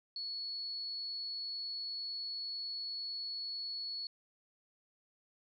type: tone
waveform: sine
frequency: 4391 Hz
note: C#8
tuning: 17 cents flat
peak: -38 dBFS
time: 0.16-4.07 s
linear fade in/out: 2 ms
effects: none